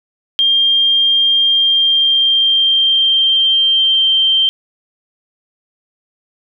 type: tone with pitch glide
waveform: sine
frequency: 3200 to 3140 Hz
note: G7 to G7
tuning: +35 to +2 cents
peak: -9 dBFS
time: 0.39-4.49 s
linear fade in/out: 0 ms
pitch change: -33 cents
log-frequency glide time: 1.45-4.1 s
effects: none